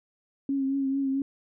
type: tone with vibrato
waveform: sine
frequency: 272.1 Hz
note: C#4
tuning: 32 cents flat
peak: -24 dBFS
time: 0.49-1.22 s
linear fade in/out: 2 ms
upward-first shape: triangle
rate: 4.5 Hz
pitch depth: 37 cents each way
effects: none